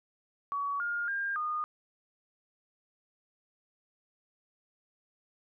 sine tone with pitch steps, 1130 / 1416 / 1604 / 1225 Hz, C#6 / F6 / G6 / D#6, +33 / +23 / +39 / -27 cents, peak -30 dBFS, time 0.52-1.64 s, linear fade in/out 0 ms, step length 280 ms, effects none

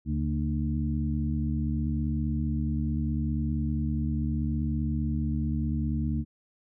harmonic tone with a mistuned harmonic, 75.3 Hz, D2, 44 cents sharp, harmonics 1 / 2 / 3 / 4, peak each -29 / -31 / -31 / -36 dBFS, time 0.05-6.25 s, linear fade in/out 50 ms, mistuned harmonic 2, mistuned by -64 cents, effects none

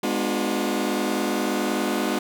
sawtooth chord, G# diminished seventh, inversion none, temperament just, 207.7 / 249.2 / 299 / 358.8 Hz, G#3 / B3 / D4 / F4, 0 / +16 / +31 / +47 cents, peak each -24 dBFS, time 0.03-2.19 s, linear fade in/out 5 ms, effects none

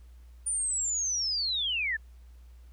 sine linear sweep, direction down, 9340 to 1692 Hz, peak -27 dBFS, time 0.46-1.97 s, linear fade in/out 10 ms, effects added 60 Hz sine -48 dBFS peak until 2.72 s + pink hiss -68 dBFS RMS until 2.72 s

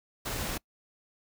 pink noise, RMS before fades -34 dBFS, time 0.25-0.58 s, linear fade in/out 10 ms, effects noise-tail reverb RT60 0.1 s tail -25 dB re dry

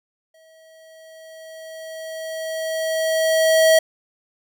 square tone with exponential growth, 642 Hz, E5, 46 cents flat, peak -11 dBFS, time 0.34-3.79 s, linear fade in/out 5 ms, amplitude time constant 750 ms, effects none

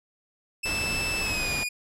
sawtooth tone with pitch glide, 2637 to 2446 Hz, E7 to D#7, 0 to -30 cents, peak -24 dBFS, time 0.63-1.69 s, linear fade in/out 10 ms, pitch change -130 cents, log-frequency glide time 1.2-1.51 s
pink low-pass noise, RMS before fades -33 dBFS, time 0.65-1.64 s, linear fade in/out 10 ms, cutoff 6300 Hz, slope 48 dB/octave
effects low-pass 12000 Hz 12 dB/octave

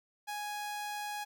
sawtooth tone, 831 Hz, G#5, 1 cent sharp, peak -33 dBFS, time 0.27-1.25 s, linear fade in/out 20 ms, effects none

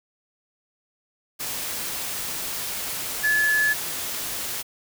sine tone in noise, 1717 Hz, A6, 43 cents flat, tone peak -18 dBFS, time 3.23-3.74 s, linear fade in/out 20 ms, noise white, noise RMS -30 dBFS, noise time 1.39-4.63 s, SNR +9 dB, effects none

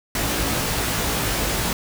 pink noise with comb filter, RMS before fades -23 dBFS, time 0.15-1.73 s, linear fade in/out 2 ms, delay 18 ms, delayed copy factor +0.65, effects none

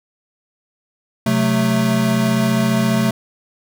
square chord, F# diminished, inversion second, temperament equal, 130.81 / 185 / 220 Hz, C3 / F#3 / A3, 0 / 0 / 0 cents, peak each -21 / -22 / -17 dBFS, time 1.26-3.11 s, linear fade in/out 5 ms, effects none

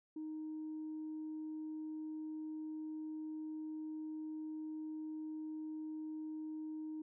sine tone, 311.1 Hz, D#4, in tune, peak -40 dBFS, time 0.16-7.02 s, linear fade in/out 5 ms, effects tanh soft clip ceiling -38 dBFS

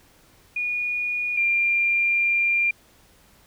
sine tone pair in turn, 2446 / 2389 Hz, D#7 / D7, -30 / +29 cents, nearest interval unison, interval 41 cents, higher first, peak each -23 / -18 dBFS, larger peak second, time 0.56-1.37 / 1.37-2.71 s, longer second, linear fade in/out 5 ms, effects pink hiss -56 dBFS RMS until 3.46 s

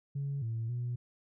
sine tone with pitch steps, 140 / 113.6 / 121.5 Hz, C#3 / A#2 / B2, +18 / -44 / -28 cents, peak -31 dBFS, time 0.15-0.96 s, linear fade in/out 10 ms, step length 270 ms, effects tanh soft clip ceiling -29 dBFS

